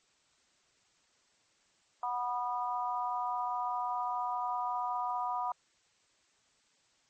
harmonic tone, 245 Hz, B3, 14 cents flat, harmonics 3 / 4 / 5, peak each -36 / -34 / -38 dBFS, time 2.03-5.52 s, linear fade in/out 2 ms, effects white hiss -70 dBFS RMS until 7.09 s + MP3 32 kbps

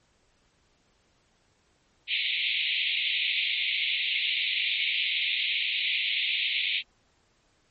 pink band-pass noise, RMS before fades -28 dBFS, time 2.07-6.83 s, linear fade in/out 50 ms, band 2100 to 3900 Hz, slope 96 dB/octave, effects pink hiss -67 dBFS RMS until 7.7 s + MP3 32 kbps

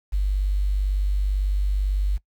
sine tone with quantisation, 49 Hz, G1, in tune, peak -19 dBFS, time 0.12-2.18 s, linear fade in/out 20 ms, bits 8, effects noise-tail reverb RT60 0.1 s tail -21 dB re dry

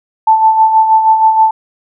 sine tone with tremolo, 881 Hz, A5, 2 cents sharp, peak -3 dBFS, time 0.27-1.51 s, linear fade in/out 5 ms, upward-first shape sine, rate 6.3 Hz, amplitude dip 55%, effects none

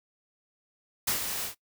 white noise with ADSR envelope, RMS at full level -26 dBFS, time 1.07-1.55 s, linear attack 9 ms, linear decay 110 ms, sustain -7 dB, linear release 110 ms, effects noise-tail reverb RT60 0.1 s tail -19 dB re dry

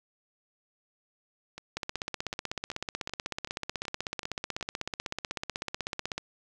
two click trains, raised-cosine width 0.2 ms, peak -24 / -15 dBFS, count 9 / 72, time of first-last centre 1.58-4.61 / 1.77-6.18 s, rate 2.64 / 16.1 Hz, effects none

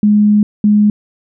sine tone pair in turn, 208.9 / 208.9 Hz, G#3 / G#3, +10 / +10 cents, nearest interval unison, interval 0 cents, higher neither, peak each -6 dBFS, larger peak neither, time 0.03-0.43 / 0.64-0.9 s, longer first, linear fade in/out 2 ms, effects none

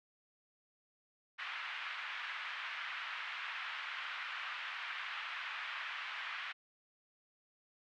pink band-pass noise, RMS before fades -43 dBFS, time 1.38-6.53 s, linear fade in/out 20 ms, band 1200 to 3000 Hz, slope 24 dB/octave, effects none

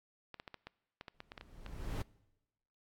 clicks, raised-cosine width 0.3 ms, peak -30 dBFS, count 12, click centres 0.343 / 0.399 / 0.478 / 0.543 / 0.67 / 1.011 / 1.082 / 1.204 / 1.319 / 1.378 / 1.411 / 1.663 s
brown noise with exponential growth, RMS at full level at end -34 dBFS, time 1.14-2.02 s, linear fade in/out 5 ms, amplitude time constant 190 ms
effects noise-tail reverb RT60 1.0 s tail -23 dB re dry + AAC 64 kbps

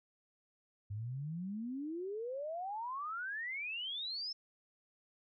sine exponential sweep, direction up, 98.5 to 5350 Hz, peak -38 dBFS, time 0.9-4.33 s, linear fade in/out 10 ms, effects none

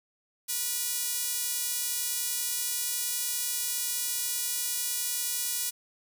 sawtooth tone with high-pass filter, 485.4 Hz, B4, 30 cents flat, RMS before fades -31 dBFS, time 0.48-5.71 s, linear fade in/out 20 ms, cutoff 7000 Hz, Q 0.6, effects none

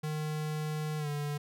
square tone with pitch glide, 153.3 to 146.38 Hz, D#3 to D3, -25 to -5 cents, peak -33 dBFS, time 0.03-1.38 s, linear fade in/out 10 ms, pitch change -80 cents, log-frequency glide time 0.98-1.08 s, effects none

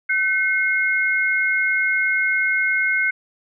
sine tone pair together, 1523.1 / 2154 Hz, F#6 / C7, +50 / +50 cents, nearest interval tritone, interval 600 cents, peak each -20 / -19 dBFS, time 0.09-3.11 s, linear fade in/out 10 ms, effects none

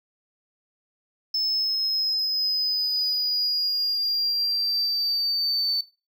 triangle exponential sweep, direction down, 5240 to 4523 Hz, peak -20 dBFS, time 1.34-5.81 s, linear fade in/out 5 ms, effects noise-tail reverb RT60 0.3 s tail -21 dB re dry + tanh soft clip ceiling -16 dBFS

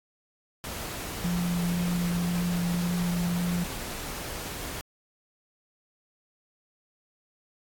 pink noise, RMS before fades -36 dBFS, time 0.64-4.81 s, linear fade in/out 0 ms
sine tone with vibrato, 174.61 Hz, F3, in tune, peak -25 dBFS, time 1.24-3.64 s, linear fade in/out 5 ms, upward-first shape triangle, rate 1.9 Hz, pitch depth 11 cents each way
effects AAC 64 kbps

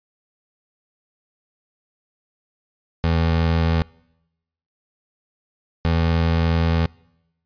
25% pulse tone pair in turn, 82.41 / 82.77 Hz, E2 / E2, 0 / +8 cents, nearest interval unison, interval 8 cents, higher second, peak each -13 dBFS, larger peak neither, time 3.04-3.82 / 5.85-6.86 s, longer second, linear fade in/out 0 ms, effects noise-tail reverb RT60 0.9 s tail -25 dB re dry + resampled to 11025 Hz

